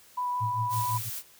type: tone with vibrato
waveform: sine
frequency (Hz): 987.8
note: B5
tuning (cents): 0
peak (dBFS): -27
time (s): 0.17-0.98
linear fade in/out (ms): 10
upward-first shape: sine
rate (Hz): 5.7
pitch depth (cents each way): 9
type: tone with tremolo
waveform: sine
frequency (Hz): 112.9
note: A2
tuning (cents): +45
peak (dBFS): -27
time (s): 0.4-1.1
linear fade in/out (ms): 20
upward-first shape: triangle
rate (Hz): 5.9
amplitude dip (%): 100
type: noise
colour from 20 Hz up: blue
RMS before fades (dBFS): -36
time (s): 0.69-1.23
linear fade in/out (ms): 50
effects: white hiss -56 dBFS RMS until 1.39 s